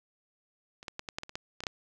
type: clicks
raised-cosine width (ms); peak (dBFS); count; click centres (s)
0.2; -30 / -20 / -19 / -20 / -16 / -22 / -28 / -18 / -23 / -19 / -14; 11; 0.829 / 0.882 / 0.994 / 1.088 / 1.185 / 1.234 / 1.294 / 1.355 / 1.605 / 1.637 / 1.668
effects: none

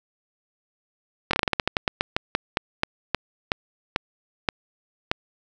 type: slowing click train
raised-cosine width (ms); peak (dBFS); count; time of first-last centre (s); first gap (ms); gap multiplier
0.3; -4; 21; 1.31-5.115; 23; 1.19
effects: none

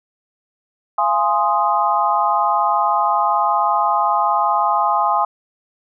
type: chord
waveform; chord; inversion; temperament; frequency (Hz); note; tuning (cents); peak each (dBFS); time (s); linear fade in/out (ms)
sine; F minor seventh; none; equal with one note detuned; 685.3 / 830.6 / 1046.5 / 1244.5; F5 / Ab5 / C6 / Eb6; -33 / 0 / 0 / 0; -22 / -18 / -19 / -20; 0.98-5.25; 5
effects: none

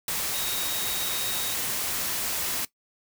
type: tone in noise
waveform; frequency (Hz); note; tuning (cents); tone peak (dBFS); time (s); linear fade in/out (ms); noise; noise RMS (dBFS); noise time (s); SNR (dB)
sine; 3768; A#7; +18; -34; 0.34-1.54; 2; white; -29; 0.08-2.65; -8
effects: noise-tail reverb RT60 0.1 s tail -18 dB re dry

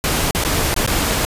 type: noise with dropouts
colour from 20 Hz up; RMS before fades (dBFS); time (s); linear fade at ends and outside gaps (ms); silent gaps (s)
pink; -18; 0.04-1.25; 0; 0.309-0.349 / 0.438-0.449 / 0.742-0.764 / 0.863-0.876
effects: resampled to 32000 Hz

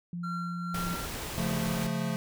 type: tone with pitch glide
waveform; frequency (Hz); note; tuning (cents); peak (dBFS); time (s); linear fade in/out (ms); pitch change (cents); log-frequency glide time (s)
sine; 173.6 to 175.01; F3 to F3; -10 to +4; -33; 0.13-0.95; 2; +14; 0.43-0.74
type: tone with tremolo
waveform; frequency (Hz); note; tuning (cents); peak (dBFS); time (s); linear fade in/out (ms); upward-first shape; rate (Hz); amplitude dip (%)
triangle; 1370; F6; -34; -32; 0.23-1.06; 10; triangle; 2.2; 55
type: noise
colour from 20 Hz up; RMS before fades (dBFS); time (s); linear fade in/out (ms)
pink; -37; 0.74-1.87; 5
type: chord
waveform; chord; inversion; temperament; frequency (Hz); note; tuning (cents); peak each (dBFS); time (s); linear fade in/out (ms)
square; Db augmented; none; equal; 138.59 / 174.61 / 220; Db3 / F3 / A3; 0 / 0 / 0; -36 / -33 / -34; 1.38-2.16; 0
effects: none

